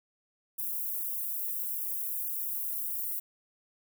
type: high-pass noise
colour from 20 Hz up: white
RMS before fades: -34 dBFS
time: 0.58-3.2 s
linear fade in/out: 10 ms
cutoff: 12000 Hz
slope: 24 dB/octave
effects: none